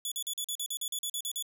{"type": "tone bursts", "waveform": "15% pulse", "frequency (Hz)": 3428, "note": "A7", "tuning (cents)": -46, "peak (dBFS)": -25, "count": 13, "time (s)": [0.05, 1.425], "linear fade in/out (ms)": 2, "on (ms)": 67, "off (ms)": 42, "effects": ["11-bit"]}